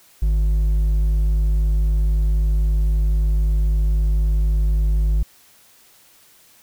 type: tone with hard clipping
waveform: sine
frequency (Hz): 51.91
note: G#1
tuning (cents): 0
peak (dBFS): -16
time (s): 0.22-5.23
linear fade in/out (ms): 5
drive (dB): 4
effects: white hiss -52 dBFS RMS until 6.62 s